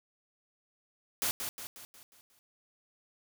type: noise with echo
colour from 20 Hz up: white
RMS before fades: -31 dBFS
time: 1.22-1.31 s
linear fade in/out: 0 ms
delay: 180 ms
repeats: 6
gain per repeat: -6 dB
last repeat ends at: 2.39 s
effects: none